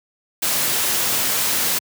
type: noise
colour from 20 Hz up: white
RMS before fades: -20 dBFS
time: 0.42-1.79 s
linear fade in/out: 10 ms
effects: high-pass 100 Hz 12 dB/octave